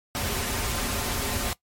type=noise with comb filter; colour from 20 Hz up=pink; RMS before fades=-28 dBFS; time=0.15-1.53 s; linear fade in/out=0 ms; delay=6.2 ms; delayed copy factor=-0.55; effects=noise-tail reverb RT60 0.1 s tail -19 dB re dry + MP3 64 kbps